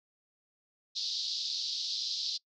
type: band-pass noise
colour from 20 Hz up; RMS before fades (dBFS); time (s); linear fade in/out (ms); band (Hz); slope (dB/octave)
pink; -35; 0.95-2.38; 20; 3800 to 5100; 48
effects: noise-tail reverb RT60 0.1 s tail -23 dB re dry